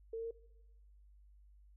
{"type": "tone with pitch steps", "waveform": "sine", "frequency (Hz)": [451.1, 455.6, 460], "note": ["A4", "A#4", "A#4"], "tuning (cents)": [43, -40, -23], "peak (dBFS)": -38, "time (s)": [0.13, 0.31], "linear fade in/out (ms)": 5, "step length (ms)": 60, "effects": ["noise-tail reverb RT60 1.0 s tail -20 dB re dry", "added 50 Hz sine -59 dBFS peak until 1.76 s"]}